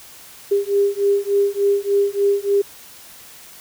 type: beating tone pair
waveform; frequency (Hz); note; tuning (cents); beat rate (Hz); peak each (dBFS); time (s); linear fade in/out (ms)
sine; 399.9 / 403.3; G4 / G4; +35 / +49; 3.4; -18; 0.51-2.62; 10
effects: white hiss -42 dBFS RMS until 3.6 s